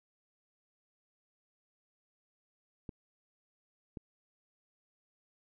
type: clicks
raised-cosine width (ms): 3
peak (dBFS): -29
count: 2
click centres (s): 2.892 / 3.972
effects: none